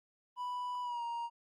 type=tone with pitch glide; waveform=triangle; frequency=987.8 to 938.3 Hz; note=B5 to A#5; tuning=0 to +11 cents; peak=-34 dBFS; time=0.36-1.3 s; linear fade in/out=50 ms; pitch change=-89 cents; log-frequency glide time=0.82-1.03 s; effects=Opus 24 kbps